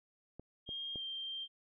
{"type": "clicks", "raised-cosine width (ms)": 2, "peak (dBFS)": -34, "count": 3, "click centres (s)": [0.396, 0.691, 0.958]}
{"type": "tone with pitch glide", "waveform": "sine", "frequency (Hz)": [3223, 3168], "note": ["G7", "G7"], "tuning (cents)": [47, 18], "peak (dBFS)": -39, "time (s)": [0.66, 1.48], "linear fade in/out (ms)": 50, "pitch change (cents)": -29, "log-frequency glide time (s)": [0.95, 1.01]}
{"effects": []}